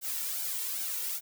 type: noise with flanger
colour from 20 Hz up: blue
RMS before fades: -34 dBFS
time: 0.01-1.21 s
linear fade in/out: 50 ms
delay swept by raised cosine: 1.3 to 2.21 ms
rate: 2.5 Hz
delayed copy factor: +0.85
effects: none